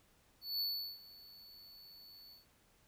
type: tone with ADSR envelope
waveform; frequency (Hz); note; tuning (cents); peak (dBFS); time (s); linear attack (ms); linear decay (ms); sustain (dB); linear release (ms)
square; 4452; C#8; +7; -34; 0.41-2.46; 190; 380; -21; 140
effects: pink hiss -70 dBFS RMS until 2.87 s